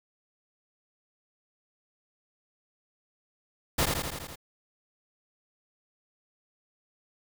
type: noise with echo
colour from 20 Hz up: pink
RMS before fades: -25 dBFS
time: 3.78-3.86 s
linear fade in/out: 10 ms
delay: 83 ms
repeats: 6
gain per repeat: -3 dB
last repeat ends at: 4.358 s
effects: none

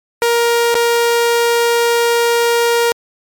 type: tone with dropouts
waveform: sawtooth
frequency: 470 Hz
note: A#4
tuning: 14 cents sharp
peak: -7 dBFS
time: 0.22-2.92 s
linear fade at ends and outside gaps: 0 ms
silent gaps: 0.743-0.752 s
effects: MP3 96 kbps

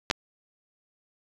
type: clicks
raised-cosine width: 0.2 ms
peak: -7 dBFS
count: 2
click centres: 0.101 / 0.111 s
effects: resampled to 24000 Hz

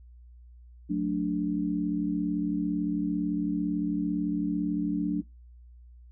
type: chord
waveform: sine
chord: D major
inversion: first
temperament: equal with one note detuned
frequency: 182.13 / 220 / 293.7 Hz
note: F#3 / A3 / D4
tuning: -27 / 0 / 0 cents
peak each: -30 / -33 / -28 dBFS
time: 0.89-5.22 s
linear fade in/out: 20 ms
effects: noise-tail reverb RT60 0.2 s tail -24 dB re dry + added 60 Hz sine -48 dBFS peak until 6.11 s

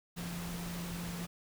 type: tone in noise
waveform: sine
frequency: 173 Hz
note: F3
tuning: 16 cents flat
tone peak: -39 dBFS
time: 0.16-1.27 s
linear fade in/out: 20 ms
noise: pink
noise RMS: -44 dBFS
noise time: 0.16-1.27 s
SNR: +2 dB
effects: none

